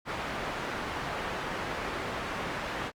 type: low-pass noise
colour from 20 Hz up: white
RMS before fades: -35 dBFS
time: 0.05-2.92 s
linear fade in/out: 50 ms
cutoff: 1600 Hz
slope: 12 dB/octave
effects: Opus 48 kbps